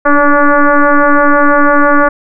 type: tone with frequency modulation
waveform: sine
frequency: 575 Hz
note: D5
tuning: 37 cents flat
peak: -4 dBFS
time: 0.05-2.09 s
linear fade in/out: 10 ms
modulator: 289 Hz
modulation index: 3.4
effects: none